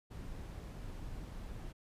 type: noise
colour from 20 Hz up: brown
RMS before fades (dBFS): -45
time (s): 0.1-1.73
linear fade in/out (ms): 20
effects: resampled to 32000 Hz